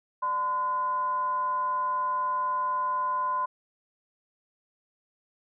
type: tone with frequency modulation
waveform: sine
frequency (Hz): 1020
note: C6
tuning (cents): -44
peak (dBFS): -25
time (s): 0.22-3.46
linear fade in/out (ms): 10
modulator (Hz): 428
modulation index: 0.3
effects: none